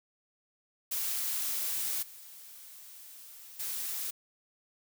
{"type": "noise with level steps", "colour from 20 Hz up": "blue", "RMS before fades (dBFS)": [-33, -50, -36], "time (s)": [0.91, 4.11], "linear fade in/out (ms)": 10, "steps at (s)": [2.02, 3.59], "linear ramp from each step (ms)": 10, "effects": []}